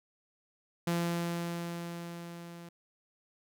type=tone with level ramp; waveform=sawtooth; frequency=171 Hz; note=F3; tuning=36 cents flat; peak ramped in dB=-24 to -42 dBFS; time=0.87-2.69 s; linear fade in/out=5 ms; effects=none